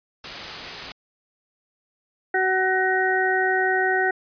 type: noise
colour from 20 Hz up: white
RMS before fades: -32 dBFS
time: 0.24-0.92 s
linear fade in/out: 2 ms
type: harmonic tone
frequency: 375.5 Hz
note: F#4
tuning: 26 cents sharp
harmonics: 1 / 2 / 4 / 5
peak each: -24 / -24 / -24 / -24 dBFS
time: 2.34-4.11 s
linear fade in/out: 5 ms
effects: resampled to 11025 Hz